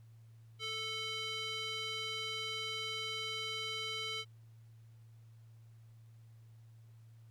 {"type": "tone with band-pass filter", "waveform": "square", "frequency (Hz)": 440, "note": "A4", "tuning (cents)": 0, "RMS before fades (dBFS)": -40, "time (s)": [0.59, 4.25], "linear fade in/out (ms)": 50, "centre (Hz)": 3200, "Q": 2.5, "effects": ["added 113 Hz sine -55 dBFS peak until 7.3 s", "pink hiss -75 dBFS RMS until 7.3 s"]}